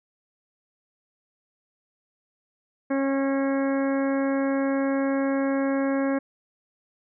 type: harmonic tone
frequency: 273 Hz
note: C#4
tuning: 26 cents flat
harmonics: 1 / 2 / 3 / 4 / 5 / 6 / 7 / 8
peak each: -23 / -27 / -37 / -37 / -41 / -37 / -43 / -42 dBFS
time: 2.9-6.19 s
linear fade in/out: 10 ms
effects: none